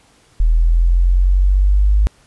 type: exponential sweep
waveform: sine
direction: up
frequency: 39.86 to 51.91 Hz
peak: -9 dBFS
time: 0.4-2.07 s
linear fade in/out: 0 ms
effects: pink hiss -52 dBFS RMS until 2.26 s + resampled to 24000 Hz